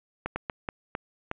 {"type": "slowing click train", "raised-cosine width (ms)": 0.5, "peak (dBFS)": -15, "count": 6, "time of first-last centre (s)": [0.26, 1.314], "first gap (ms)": 100, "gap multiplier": 1.38, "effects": ["resampled to 8000 Hz", "9-bit"]}